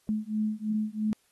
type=beating tone pair; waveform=sine; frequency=213.1 / 216.1 Hz; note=G#3 / A3; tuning=+45 / -31 cents; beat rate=3 Hz; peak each=-30 / -30 dBFS; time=0.09-1.13 s; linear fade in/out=0 ms; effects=white hiss -68 dBFS RMS until 1.31 s + AAC 32 kbps